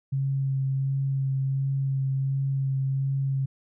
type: tone with vibrato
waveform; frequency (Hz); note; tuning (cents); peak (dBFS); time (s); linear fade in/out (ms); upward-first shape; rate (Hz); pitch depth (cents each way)
sine; 135.5; C#3; -39; -23; 0.12-3.46; 10; sine; 1.4; 14
effects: none